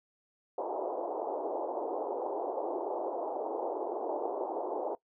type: band-pass noise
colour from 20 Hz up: pink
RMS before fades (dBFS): -35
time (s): 0.58-4.95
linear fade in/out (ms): 2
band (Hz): 340 to 900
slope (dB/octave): 48
effects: noise-tail reverb RT60 0.1 s tail -19 dB re dry